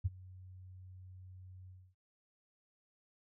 sine tone with ADSR envelope, 92.5 Hz, F#2, in tune, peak -27 dBFS, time 0.04-1.95 s, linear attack 19 ms, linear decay 27 ms, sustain -23 dB, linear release 270 ms, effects none

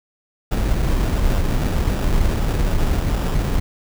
brown noise with sample-and-hold, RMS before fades -18 dBFS, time 0.51-3.6 s, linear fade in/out 10 ms, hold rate 2100 Hz, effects none

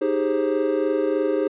triangle chord, Ab major seventh, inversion second, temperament equal with one note detuned, 311.1 / 392 / 415.3 / 529.9 Hz, Eb4 / G4 / Ab4 / C5, 0 / 0 / 0 / +22 cents, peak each -23 dBFS, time 0.01-1.48 s, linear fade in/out 10 ms, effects resampled to 8000 Hz

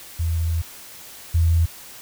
sine tone pair in turn, 82.5 / 82.96 Hz, E2 / E2, +2 / +12 cents, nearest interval unison, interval 10 cents, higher second, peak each -19 / -14 dBFS, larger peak second, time 0.19-0.62 / 1.34-1.66 s, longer first, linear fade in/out 10 ms, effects white hiss -41 dBFS RMS until 2.01 s

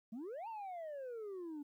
sine exponential two-way sweep, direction up then down, 207.7 to 932.3 to 283.2 Hz, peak -40 dBFS, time 0.12-1.63 s, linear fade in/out 10 ms, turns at 0.48 s, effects tanh soft clip ceiling -42 dBFS + 13-bit

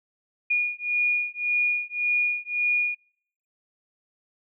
sine beating tone pair, 2440 / 2441.8 Hz, D#7 / D#7, -34 / -33 cents, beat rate 1.8 Hz, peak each -25 dBFS, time 0.5-2.95 s, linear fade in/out 10 ms, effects noise-tail reverb RT60 0.7 s tail -26 dB re dry

